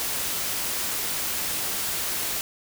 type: noise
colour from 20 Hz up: white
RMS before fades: -28 dBFS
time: 0-2.41 s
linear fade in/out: 0 ms
effects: none